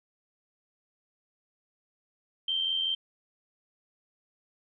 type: tone with amplitude modulation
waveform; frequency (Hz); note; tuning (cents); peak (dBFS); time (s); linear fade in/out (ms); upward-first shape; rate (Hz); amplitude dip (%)
sine; 3138; G7; +1; -24; 2.48-2.95; 5; sine; 85.4; 50
effects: none